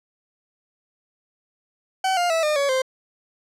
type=tone with pitch steps; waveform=40% pulse; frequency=759 / 704.1 / 653.2 / 605.9 / 562.1 / 521.4 Hz; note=F#5 / F5 / E5 / D#5 / C#5 / C5; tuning=+44 / +14 / -16 / -46 / +24 / -6 cents; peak=-18 dBFS; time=2.04-2.82 s; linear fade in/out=5 ms; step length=130 ms; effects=low-pass 9000 Hz 12 dB/octave